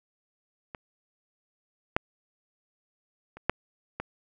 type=clicks; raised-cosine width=0.5 ms; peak=-23 / -7 / -29 / -7 / -17 dBFS; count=5; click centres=0.748 / 1.965 / 3.37 / 3.496 / 4 s; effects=none